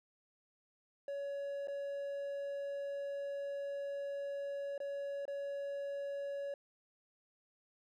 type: tone with dropouts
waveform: triangle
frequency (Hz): 562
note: C#5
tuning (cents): +24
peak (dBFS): -36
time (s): 1.08-6.54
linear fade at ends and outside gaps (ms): 2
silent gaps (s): 1.673-1.682 / 4.779-4.802 / 5.254-5.279
effects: none